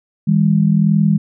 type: tone pair together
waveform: sine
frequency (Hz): 160.3 / 202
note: E3 / G#3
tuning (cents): -48 / -48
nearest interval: major third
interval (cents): 400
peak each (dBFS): -13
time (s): 0.27-1.18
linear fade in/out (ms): 10
effects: none